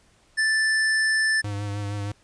square tone, 1760 Hz, A6, in tune, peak -20 dBFS, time 0.37-1.42 s, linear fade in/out 20 ms
square tone with vibrato, 102.1 Hz, G#2, 29 cents flat, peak -28 dBFS, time 1.44-2.12 s, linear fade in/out 5 ms, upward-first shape triangle, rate 6.4 Hz, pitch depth 32 cents each way
effects pink hiss -60 dBFS RMS until 2.23 s + resampled to 22050 Hz

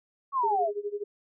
sine exponential sweep, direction down, 1138 to 618 Hz, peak -23 dBFS, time 0.32-0.71 s, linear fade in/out 50 ms
sine tone with tremolo, 410.7 Hz, G#4, 19 cents flat, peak -27 dBFS, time 0.43-1.04 s, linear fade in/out 10 ms, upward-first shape sine, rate 12 Hz, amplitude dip 90%
effects none

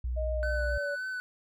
sine tone, 61.2 Hz, B1, 15 cents flat, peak -29 dBFS, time 0.04-0.78 s, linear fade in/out 5 ms
sine tone with pitch glide, 622.3 to 574 Hz, D#5 to D5, 0 to -40 cents, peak -32 dBFS, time 0.16-0.96 s, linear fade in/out 20 ms, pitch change -140 cents, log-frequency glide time 0.32-0.84 s
triangle tone with vibrato, 1504 Hz, F#6, 28 cents sharp, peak -31 dBFS, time 0.43-1.2 s, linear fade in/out 0 ms, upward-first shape sine, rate 3.5 Hz, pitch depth 21 cents each way
effects none

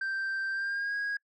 sine tone with pitch glide, 1568 to 1644.1 Hz, G6 to G#6, 0 to -18 cents, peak -27 dBFS, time 0.01-1.17 s, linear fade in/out 5 ms, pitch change +82 cents, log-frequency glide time 0.51-0.95 s, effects noise-tail reverb RT60 0.1 s tail -25 dB re dry + tanh soft clip ceiling -29 dBFS

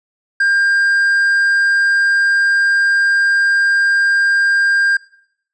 triangle tone, 1600 Hz, G6, 35 cents sharp, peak -9 dBFS, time 0.4-4.97 s, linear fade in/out 5 ms, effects noise-tail reverb RT60 0.7 s tail -20 dB re dry + resampled to 22050 Hz

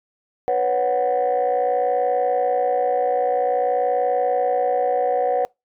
sine chord, B suspended second, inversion none, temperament equal, 493.9 / 554.4 / 740 Hz, B4 / C#5 / F#5, 0 / 0 / 0 cents, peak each -20 / -22 / -19 dBFS, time 0.48-5.45 s, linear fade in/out 0 ms, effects noise-tail reverb RT60 0.2 s tail -26 dB re dry + tanh soft clip ceiling -12 dBFS

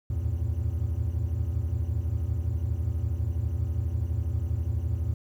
triangle tone cluster, 71.6 / 83.8 / 109 / 114.4 Hz, D2 / E2 / A2 / A#2, -43 / +29 / -16 / -32 cents, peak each -31 / -26 / -33 / -31 dBFS, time 0.1-5.14 s, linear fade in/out 5 ms, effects 10-bit

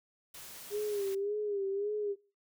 white noise, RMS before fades -48 dBFS, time 0.34-1.15 s, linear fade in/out 5 ms
sine tone with vibrato, 405.4 Hz, G#4, 42 cents flat, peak -31 dBFS, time 0.7-2.16 s, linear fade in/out 50 ms, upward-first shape sine, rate 1.8 Hz, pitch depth 73 cents each way
effects noise-tail reverb RT60 0.4 s tail -24 dB re dry

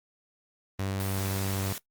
sawtooth tone, 97 Hz, G2, 18 cents flat, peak -25 dBFS, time 0.79-1.73 s, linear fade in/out 5 ms
white high-pass noise, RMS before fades -38 dBFS, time 1-1.78 s, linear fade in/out 0 ms, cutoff 130 Hz, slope 12 dB/octave
effects noise-tail reverb RT60 0.1 s tail -19 dB re dry + Opus 32 kbps

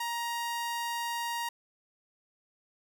sawtooth tone, 940 Hz, A#5, 14 cents sharp, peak -28 dBFS, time 0-1.49 s, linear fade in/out 5 ms, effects none

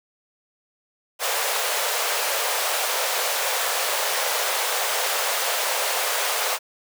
pink high-pass noise, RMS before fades -24 dBFS, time 1.19-6.59 s, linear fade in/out 50 ms, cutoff 470 Hz, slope 48 dB/octave, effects none

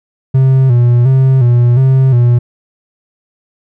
triangle tone with vibrato, 126.5 Hz, B2, 42 cents sharp, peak -3 dBFS, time 0.34-2.39 s, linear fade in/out 10 ms, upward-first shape square, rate 1.4 Hz, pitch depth 80 cents each way, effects none

